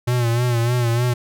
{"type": "tone with vibrato", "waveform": "square", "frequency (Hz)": 119.9, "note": "A#2", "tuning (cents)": 49, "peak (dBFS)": -17, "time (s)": [0.07, 1.14], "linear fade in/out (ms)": 10, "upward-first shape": "sine", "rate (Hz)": 3.3, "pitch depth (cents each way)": 62, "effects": []}